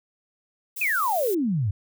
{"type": "noise", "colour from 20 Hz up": "violet", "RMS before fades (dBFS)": -33, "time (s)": [0.76, 1.35], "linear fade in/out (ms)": 10}
{"type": "exponential sweep", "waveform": "sine", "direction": "down", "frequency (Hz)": [2623, 91.8], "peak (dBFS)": -21, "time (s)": [0.81, 1.71], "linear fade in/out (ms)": 5}
{"effects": []}